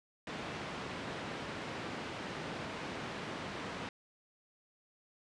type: band-pass noise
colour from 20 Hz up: pink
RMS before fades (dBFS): -42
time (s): 0.27-3.89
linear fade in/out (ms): 2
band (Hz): 140 to 3200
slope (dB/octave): 12
effects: resampled to 22050 Hz